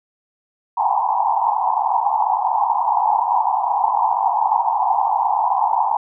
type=band-pass noise; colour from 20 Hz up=white; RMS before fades=-18 dBFS; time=0.77-5.97 s; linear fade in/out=5 ms; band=750 to 990 Hz; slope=96 dB/octave; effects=none